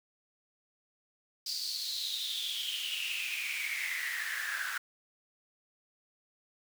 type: noise with high-pass filter sweep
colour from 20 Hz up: pink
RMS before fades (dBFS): -36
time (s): 1.46-4.78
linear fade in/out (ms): 5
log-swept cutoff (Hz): 4800 to 1500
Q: 9.3
effects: none